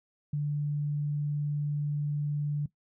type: tone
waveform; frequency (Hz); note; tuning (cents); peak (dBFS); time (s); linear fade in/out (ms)
sine; 146.83; D3; 0; -27; 0.33-2.66; 5
effects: noise-tail reverb RT60 0.1 s tail -17 dB re dry